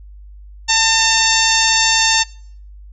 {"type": "harmonic tone with a mistuned harmonic", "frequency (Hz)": 902, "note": "A5", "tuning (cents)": 43, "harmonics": [1, 2, 3, 4, 5, 6, 7, 8], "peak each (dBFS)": [-20, -20, -20, -20, -20, -20, -20, -20], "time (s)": [0.68, 2.24], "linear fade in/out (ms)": 20, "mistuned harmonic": 1, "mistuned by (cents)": -30, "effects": ["noise-tail reverb RT60 0.6 s tail -25 dB re dry", "added 50 Hz sine -35 dBFS peak until 2.92 s"]}